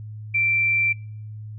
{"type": "tone", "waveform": "sine", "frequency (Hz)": 2349, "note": "D7", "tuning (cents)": 0, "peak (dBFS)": -18, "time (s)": [0.34, 0.93], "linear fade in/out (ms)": 10, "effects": ["noise-tail reverb RT60 0.6 s tail -25 dB re dry", "added 107 Hz sine -33 dBFS peak until 1.58 s"]}